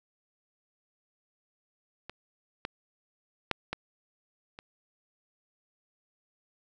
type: clicks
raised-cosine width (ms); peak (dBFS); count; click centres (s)
0.3; -24 / -17 / -10 / -16 / -27; 5; 2.096 / 2.651 / 3.513 / 3.73 / 4.589
effects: none